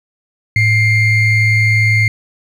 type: ring-modulated tone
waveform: triangle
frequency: 1108.7 Hz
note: C#6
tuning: in tune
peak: -4 dBFS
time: 0.56-2.08 s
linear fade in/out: 2 ms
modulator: 1000 Hz
effects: none